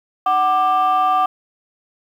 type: tone pair together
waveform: sine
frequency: 746.9 / 1184 Hz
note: F#5 / D6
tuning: +16 / +14 cents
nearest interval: minor sixth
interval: 798 cents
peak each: -14 dBFS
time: 0.26-1.26 s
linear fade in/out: 5 ms
effects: tanh soft clip ceiling -10 dBFS + 8-bit